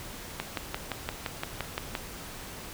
click train, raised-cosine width 0.3 ms, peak -14 dBFS, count 10, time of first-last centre 0.4-1.952 s, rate 5.8 Hz, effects pink hiss -42 dBFS RMS until 2.73 s

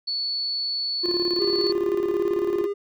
sine tone, 4435 Hz, C#8, in tune, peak -24 dBFS, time 0.07-1.72 s, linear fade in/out 10 ms
triangle tone with tremolo, 351.8 Hz, F4, 13 cents sharp, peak -19 dBFS, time 1.03-2.67 s, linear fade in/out 20 ms, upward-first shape square, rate 18 Hz, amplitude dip 65%
triangle tone with pitch glide, 401.7 to 404.5 Hz, G4 to G#4, +42 to -46 cents, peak -22 dBFS, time 1.39-2.74 s, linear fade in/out 20 ms, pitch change +12 cents, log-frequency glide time 1.83-2.62 s
effects none

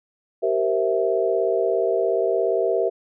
sine chord, C dominant seventh, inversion second, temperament equal with one note detuned, 385.7 / 466.2 / 523.3 / 659.3 Hz, G4 / Bb4 / C5 / E5, -28 / 0 / 0 / 0 cents, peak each -23 / -23 / -28 / -23 dBFS, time 0.42-2.9 s, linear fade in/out 20 ms, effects none

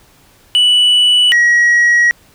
sine tone pair in turn, 2960 / 1906.3 Hz, F#7 / A#6, 0 / +38 cents, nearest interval minor sixth, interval 762 cents, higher first, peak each -4 dBFS, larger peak neither, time 0.55-1.32 / 1.32-2.11 s, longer second, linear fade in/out 0 ms, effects tanh soft clip ceiling -6 dBFS + pink hiss -48 dBFS RMS until 2.34 s

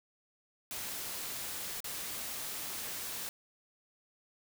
white noise with dropouts, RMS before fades -40 dBFS, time 0.71-3.29 s, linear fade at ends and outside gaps 1 ms, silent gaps 1.804-1.843 s, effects none

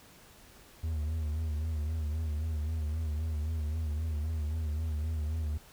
triangle tone with vibrato, 77.78 Hz, D#2, in tune, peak -28 dBFS, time 0.83-5.58 s, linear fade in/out 10 ms, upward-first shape sine, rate 3.8 Hz, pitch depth 72 cents each way, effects pink hiss -56 dBFS RMS until 5.72 s

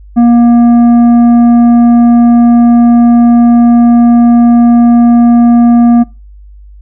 sine tone with tanh clipping, 237.1 Hz, A#3, 30 cents sharp, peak -3 dBFS, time 0.16-6.04 s, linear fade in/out 20 ms, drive 8 dB, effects noise-tail reverb RT60 0.3 s tail -24 dB re dry + added 50 Hz sine -30 dBFS peak until 6.81 s

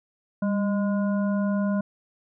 harmonic tone with a mistuned harmonic, 205.9 Hz, G#3, 15 cents flat, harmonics 1 / 3 / 5 / 7, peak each -22 / -31 / -38 / -39 dBFS, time 0.42-1.81 s, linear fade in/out 5 ms, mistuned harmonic 1, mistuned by -55 cents, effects none

